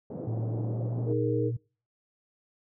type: band-pass noise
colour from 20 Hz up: pink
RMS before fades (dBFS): -38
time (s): 0.1-1.13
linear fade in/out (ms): 5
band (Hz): 140 to 600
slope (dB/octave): 24
type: tone with pitch glide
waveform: sine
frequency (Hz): 113.6 to 118.49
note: A#2 to A#2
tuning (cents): -44 to +29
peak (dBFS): -29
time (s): 0.27-1.57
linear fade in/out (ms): 10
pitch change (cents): +73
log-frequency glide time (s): 0.49-0.97
type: chord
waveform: sine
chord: D# suspended fourth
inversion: none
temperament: equal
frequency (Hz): 311.1 / 415.3 / 466.2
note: D#4 / G#4 / A#4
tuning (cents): 0 / 0 / 0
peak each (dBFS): -31 / -32 / -29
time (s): 1.05-1.52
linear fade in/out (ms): 50
effects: noise-tail reverb RT60 0.4 s tail -25 dB re dry